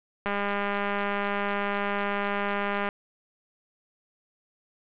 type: click train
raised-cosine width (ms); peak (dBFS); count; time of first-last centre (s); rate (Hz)
0.5; -14; 532; 0.26-2.889; 202
effects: resampled to 8000 Hz + 7-bit